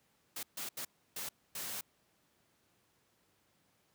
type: noise bursts at uneven times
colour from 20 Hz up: white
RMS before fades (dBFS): -41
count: 5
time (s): 0.36-0.43 / 0.57-0.69 / 0.77-0.85 / 1.16-1.29 / 1.55-1.81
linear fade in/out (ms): 5
effects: pink hiss -73 dBFS RMS until 3.94 s + high-pass 100 Hz 12 dB/octave